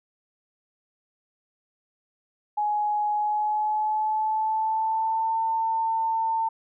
sine tone with pitch glide, 838 to 898.1 Hz, G#5 to A5, +15 to +35 cents, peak -22 dBFS, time 2.57-6.49 s, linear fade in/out 10 ms, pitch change +120 cents, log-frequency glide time 3.13-5.38 s, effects none

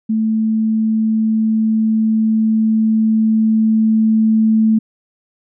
sine tone with level ramp, 220 Hz, A3, in tune, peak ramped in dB -13 to -9 dBFS, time 0.09-4.79 s, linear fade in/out 10 ms, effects none

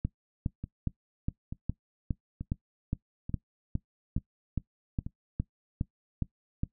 two click trains, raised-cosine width 5 ms, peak -17 / -24 dBFS, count 17 / 6, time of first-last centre 0.05-6.634 / 0.64-5.065 s, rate 2.43 / 1.13 Hz, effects noise-tail reverb RT60 0.1 s tail -19 dB re dry

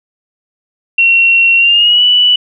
sine tone with pitch glide, 2731 to 2961 Hz, F7 to F#7, -39 to +1 cents, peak -5 dBFS, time 0.98-2.36 s, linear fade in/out 5 ms, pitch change +140 cents, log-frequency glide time 1.57-2.03 s, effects none

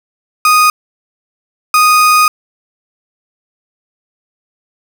35% pulse tone bursts at uneven times, 1241 Hz, D#6, 5 cents flat, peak -4 dBFS, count 2, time 0.45-0.7 / 1.74-2.28 s, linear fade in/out 2 ms, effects none

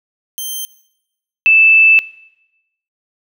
5% pulse / sine tone pair in turn, 3136 / 2637 Hz, G7 / E7, 0 / 0 cents, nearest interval minor third, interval 300 cents, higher first, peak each -13 / -6 dBFS, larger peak second, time 0.38-0.65 / 1.46-1.99 s, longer second, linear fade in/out 0 ms, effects noise-tail reverb RT60 0.9 s tail -20 dB re dry

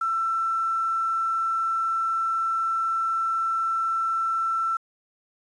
sine tone with quantisation, 1338 Hz, E6, 25 cents sharp, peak -22 dBFS, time 0.01-4.77 s, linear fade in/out 5 ms, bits 8, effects resampled to 22050 Hz

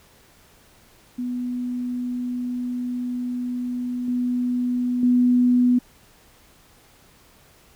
sine tone with level steps, 246.9 Hz, B3, in tune, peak -24 / -20 / -14 dBFS, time 1.18-5.79 s, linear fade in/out 10 ms, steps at 4.08 / 5.03 s, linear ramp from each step 2 ms, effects pink hiss -54 dBFS RMS until 7.75 s

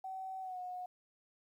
sine tone with pitch glide, 760 to 726.9 Hz, F#5 to F#5, +46 to -31 cents, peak -40 dBFS, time 0.04-0.86 s, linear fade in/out 5 ms, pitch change -77 cents, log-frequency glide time 0.41-0.59 s, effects 12-bit

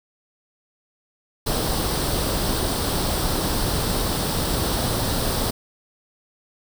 pink noise with comb filter, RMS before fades -23 dBFS, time 1.46-5.51 s, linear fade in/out 10 ms, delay 0.22 ms, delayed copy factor +0.55, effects none

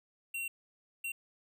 square tone bursts at uneven times, 2740 Hz, F7, 34 cents flat, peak -36 dBFS, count 2, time 0.34-0.48 / 1.04-1.12 s, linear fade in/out 5 ms, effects none

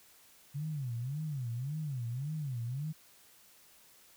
sine tone with vibrato, 135.2 Hz, C#3, 43 cents flat, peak -34 dBFS, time 0.54-2.93 s, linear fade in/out 20 ms, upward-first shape sine, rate 1.8 Hz, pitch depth 260 cents each way, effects white hiss -61 dBFS RMS until 4.16 s

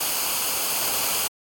white noise with comb filter, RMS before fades -24 dBFS, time 0-1.28 s, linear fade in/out 10 ms, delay 0.53 ms, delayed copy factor -0.55, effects AAC 64 kbps

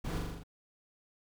brown noise with echo, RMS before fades -36 dBFS, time 0.04-0.19 s, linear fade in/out 10 ms, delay 41 ms, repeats 6, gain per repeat -2 dB, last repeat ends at 0.436 s, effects none

